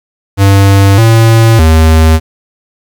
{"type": "tone with pitch steps", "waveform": "square", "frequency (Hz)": [98.5, 113.4, 79.8], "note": ["G2", "A#2", "D#2"], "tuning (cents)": [9, -47, 44], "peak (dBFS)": -3, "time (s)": [0.37, 2.2], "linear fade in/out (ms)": 50, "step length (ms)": 610, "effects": ["7-bit"]}